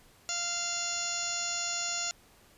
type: harmonic tone with a mistuned harmonic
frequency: 694 Hz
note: F5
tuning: 11 cents flat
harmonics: 1 / 2 / 3 / 4 / 5 / 6 / 7 / 8 / 9 / 10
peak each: -43 / -41 / -45 / -41 / -44 / -41 / -44 / -39 / -44 / -34 dBFS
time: 0.29-2.11 s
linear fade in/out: 0 ms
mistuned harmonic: 6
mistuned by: +18 cents
effects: pink hiss -60 dBFS RMS until 2.57 s + resampled to 32000 Hz